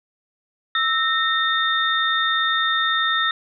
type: tone cluster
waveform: sine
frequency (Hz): 1311 / 1841 / 3638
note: E6 / A#6 / A#7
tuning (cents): -10 / -22 / -43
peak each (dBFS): -22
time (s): 0.75-3.31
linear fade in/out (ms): 2
effects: none